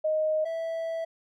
sine / triangle tone pair in turn, 622.3 / 656.6 Hz, D#5 / E5, 0 / -7 cents, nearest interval minor second, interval 93 cents, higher second, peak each -23 / -27 dBFS, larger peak first, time 0.04-0.45 / 0.45-1.05 s, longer second, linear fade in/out 10 ms, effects none

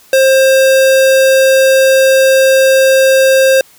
square tone, 531 Hz, C5, 25 cents sharp, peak -6 dBFS, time 0.13-3.61 s, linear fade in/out 2 ms, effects white hiss -44 dBFS RMS until 3.78 s

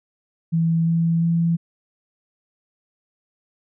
sine tone with pitch steps, 164.81 / 166.24 / 167.69 Hz, E3 / E3 / E3, 0 / +15 / +30 cents, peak -16 dBFS, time 0.52-1.57 s, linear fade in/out 20 ms, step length 350 ms, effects none

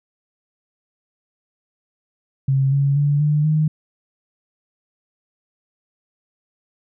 sine tone with pitch steps, 135.1 / 139.7 / 144.46 / 149.38 / 154.47 Hz, C#3 / C#3 / D3 / D3 / D#3, -44 / +14 / -28 / +30 / -12 cents, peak -14 dBFS, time 2.48-3.68 s, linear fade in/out 5 ms, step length 240 ms, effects none

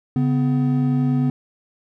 triangle tone pair together, 141.21 / 251.6 Hz, C#3 / B3, +32 / +32 cents, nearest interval minor seventh, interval 1000 cents, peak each -17 dBFS, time 0.16-1.3 s, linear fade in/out 2 ms, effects none

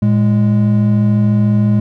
triangle tone pair together, 113.3 / 207.2 Hz, A#2 / G#3, -49 / -4 cents, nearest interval minor seventh, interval 1045 cents, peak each -10 dBFS, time 0.02-1.8 s, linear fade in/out 5 ms, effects none

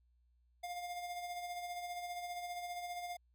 square tone with tremolo, 706 Hz, F5, 19 cents sharp, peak -40 dBFS, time 0.63-3.17 s, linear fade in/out 10 ms, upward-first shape sine, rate 15 Hz, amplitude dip 45%, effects added 60 Hz sine -69 dBFS peak until 3.34 s

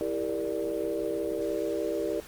sine chord, E half-diminished seventh, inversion none, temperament equal with one note detuned, 329.6 / 399.8 / 466.2 / 587.3 Hz, E4 / G4 / Bb4 / D5, 0 / +34 / 0 / 0 cents, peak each -33 dBFS, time 0.01-2.2 s, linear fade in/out 0 ms, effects pink hiss -48 dBFS RMS until 2.27 s + Opus 32 kbps

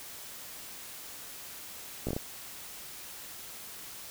slowing click train, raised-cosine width 2 ms, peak -19 dBFS, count 5, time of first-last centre 2.07-2.165 s, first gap 16 ms, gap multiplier 1.27, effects white hiss -45 dBFS RMS until 4.1 s

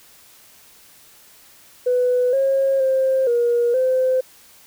sine tone with pitch steps, 497.1 / 541 / 528 / 476.4 / 516 Hz, B4 / C#5 / C5 / A#4 / C5, +11 / -42 / +16 / +38 / -24 cents, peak -14 dBFS, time 1.86-4.21 s, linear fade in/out 10 ms, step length 470 ms, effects tanh soft clip ceiling -10 dBFS + white hiss -49 dBFS RMS until 4.66 s

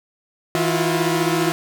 sawtooth tone cluster, 162.2 / 324.1 / 343.3 / 358.4 Hz, E3 / E4 / F4 / F4, -28 / -29 / -30 / +45 cents, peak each -19 dBFS, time 0.55-1.52 s, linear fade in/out 0 ms, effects none

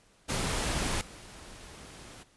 pink noise with level steps, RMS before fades -31 / -48 dBFS, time 0.28-2.24 s, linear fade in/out 20 ms, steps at 1.01 s, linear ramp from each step 2 ms, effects pink hiss -63 dBFS RMS until 2.36 s + resampled to 24000 Hz

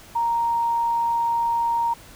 sine tone, 932.3 Hz, A#5, in tune, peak -19 dBFS, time 0.15-1.94 s, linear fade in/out 10 ms, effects pink hiss -46 dBFS RMS until 2.15 s

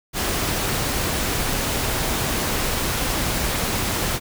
pink noise, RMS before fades -23 dBFS, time 0.13-4.2 s, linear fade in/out 50 ms, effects none

